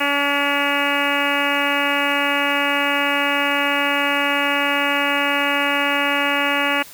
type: harmonic tone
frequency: 284.6 Hz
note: C#4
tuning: 46 cents sharp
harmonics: 1 / 2 / 3 / 4 / 5 / 6 / 7 / 8 / 9 / 10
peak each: -26 / -26 / -26 / -26 / -26 / -26 / -26 / -26 / -26 / -26 dBFS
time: 0-6.83 s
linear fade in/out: 10 ms
effects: white hiss -41 dBFS RMS until 6.93 s